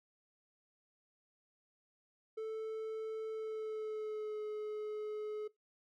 triangle tone with pitch glide, 440 to 425.3 Hz, A4 to G#4, 0 to +41 cents, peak -36 dBFS, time 2.37-5.48 s, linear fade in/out 10 ms, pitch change -59 cents, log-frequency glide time 3.31-4.42 s, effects noise-tail reverb RT60 0.2 s tail -22 dB re dry

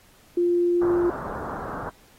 sine tone, 349.2 Hz, F4, in tune, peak -18 dBFS, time 0.37-1.1 s, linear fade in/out 5 ms
white low-pass noise, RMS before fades -33 dBFS, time 0.81-1.9 s, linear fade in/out 10 ms, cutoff 1400 Hz, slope 48 dB/octave
effects pink hiss -56 dBFS RMS until 2.18 s + AAC 48 kbps

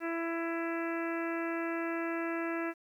harmonic tone, 333.1 Hz, E4, 18 cents sharp, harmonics 1 / 2 / 3 / 4 / 5 / 6 / 7 / 8, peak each -34 / -40 / -45 / -42 / -42 / -45 / -48 / -48 dBFS, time 0-2.74 s, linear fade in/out 50 ms, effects 11-bit

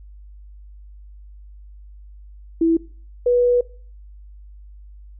sine tone pair in turn, 329.6 / 488.3 Hz, E4 / B4, 0 / -20 cents, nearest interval perfect fifth, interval 680 cents, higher second, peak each -13 dBFS, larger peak neither, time 2.61-2.77 / 3.26-3.61 s, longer second, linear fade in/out 5 ms, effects noise-tail reverb RT60 0.4 s tail -20 dB re dry + added 50 Hz sine -39 dBFS peak until 5.19 s

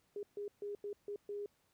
sine tone bursts at uneven times, 409.1 Hz, G#4, 26 cents flat, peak -39 dBFS, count 6, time 0.16-0.23 / 0.37-0.48 / 0.62-0.75 / 0.84-0.93 / 1.08-1.16 / 1.29-1.46 s, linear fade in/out 2 ms, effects pink hiss -75 dBFS RMS until 1.73 s + high-pass 60 Hz 12 dB/octave

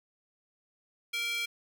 square tone with high-pass filter, 466.2 Hz, A#4, in tune, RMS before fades -33 dBFS, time 1.13-1.46 s, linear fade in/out 10 ms, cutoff 2600 Hz, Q 4.5, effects none

